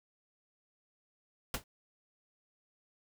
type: noise with exponential decay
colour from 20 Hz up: pink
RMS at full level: -30 dBFS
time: 1.54-1.64 s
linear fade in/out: 2 ms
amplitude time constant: 21 ms
effects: none